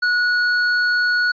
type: tone with hard clipping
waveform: triangle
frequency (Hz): 1462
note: F#6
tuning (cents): -21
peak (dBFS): -17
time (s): 0.02-1.32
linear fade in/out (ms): 10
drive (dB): 18
effects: resampled to 11025 Hz